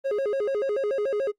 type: tone with vibrato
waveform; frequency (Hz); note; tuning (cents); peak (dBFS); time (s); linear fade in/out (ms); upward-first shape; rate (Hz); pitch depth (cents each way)
triangle; 475.8; A#4; +35; -21; 0.04-1.32; 20; square; 6.9; 230
effects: noise-tail reverb RT60 0.1 s tail -25 dB re dry + Opus 24 kbps